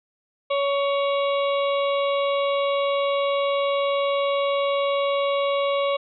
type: harmonic tone with a mistuned harmonic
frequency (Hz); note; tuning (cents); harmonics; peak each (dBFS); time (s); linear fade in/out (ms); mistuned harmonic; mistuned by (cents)
560; C#5; +18; 1 / 2 / 4 / 5 / 6 / 7; -21 / -27 / -33 / -35 / -37 / -38; 0.5-5.97; 10; 7; -40
effects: none